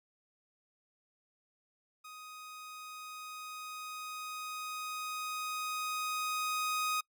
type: tone with level ramp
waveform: sawtooth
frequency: 1250 Hz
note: D#6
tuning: 8 cents sharp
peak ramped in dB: -44 to -27 dBFS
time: 2.04-7.01 s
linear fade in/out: 10 ms
effects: noise-tail reverb RT60 0.1 s tail -25 dB re dry